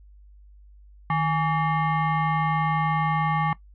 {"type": "tone with frequency modulation", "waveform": "sine", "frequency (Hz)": 156.1, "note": "D#3", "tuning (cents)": 6, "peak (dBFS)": -20, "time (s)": [1.1, 3.53], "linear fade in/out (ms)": 2, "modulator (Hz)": 986, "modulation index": 1.3, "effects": ["noise-tail reverb RT60 0.1 s tail -18 dB re dry", "added 50 Hz sine -47 dBFS peak until 3.74 s"]}